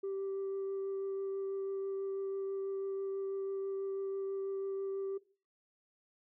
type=tone with vibrato; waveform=sine; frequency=390 Hz; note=G4; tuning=9 cents flat; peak=-33 dBFS; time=0.03-5.18 s; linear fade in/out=10 ms; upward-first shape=triangle; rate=6.1 Hz; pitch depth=9 cents each way; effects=noise-tail reverb RT60 0.4 s tail -20 dB re dry + tanh soft clip ceiling -33 dBFS